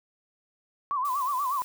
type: tone with vibrato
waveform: sine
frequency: 1080 Hz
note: C#6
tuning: 45 cents flat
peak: -25 dBFS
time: 0.91-1.62 s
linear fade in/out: 0 ms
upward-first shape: sine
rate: 8.3 Hz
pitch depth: 140 cents each way
type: noise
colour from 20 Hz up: blue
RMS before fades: -43 dBFS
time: 1.05-1.64 s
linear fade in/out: 0 ms
effects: none